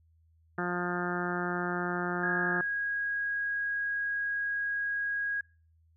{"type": "harmonic tone", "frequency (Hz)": 177, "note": "F3", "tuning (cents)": 23, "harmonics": [1, 2, 3, 4, 5, 6, 7, 8, 9, 10], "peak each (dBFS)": [-35, -35, -45, -39, -42, -47, -39, -38, -39, -43], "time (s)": [0.58, 2.61], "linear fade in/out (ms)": 2}
{"type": "tone", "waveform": "sine", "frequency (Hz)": 1645, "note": "G#6", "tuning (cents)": -17, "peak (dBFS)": -29, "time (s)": [2.23, 5.41], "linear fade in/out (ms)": 5}
{"effects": ["noise-tail reverb RT60 0.4 s tail -25 dB re dry", "added 81 Hz sine -62 dBFS peak until 5.96 s"]}